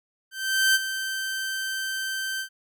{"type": "tone with ADSR envelope", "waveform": "sawtooth", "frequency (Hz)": 1553, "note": "G6", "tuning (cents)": -17, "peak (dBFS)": -13, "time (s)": [0.31, 2.49], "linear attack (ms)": 440, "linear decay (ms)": 30, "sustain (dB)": -11, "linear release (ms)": 90, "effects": []}